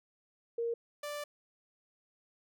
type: tone pair in turn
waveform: sine / sawtooth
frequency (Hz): 466.2 / 587.4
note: A#4 / D5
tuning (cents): 0 / 0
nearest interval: major third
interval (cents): 400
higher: second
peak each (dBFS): -31 / -34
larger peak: first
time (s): 0.58-0.74 / 1.03-1.24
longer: second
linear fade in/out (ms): 5
effects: none